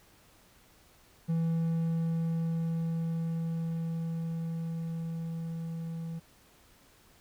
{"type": "tone with level ramp", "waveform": "triangle", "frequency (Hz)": 164.81, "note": "E3", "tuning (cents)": 0, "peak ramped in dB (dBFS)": [-24, -33], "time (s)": [1.28, 6.2], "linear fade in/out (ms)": 20, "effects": ["pink hiss -61 dBFS RMS until 7.2 s"]}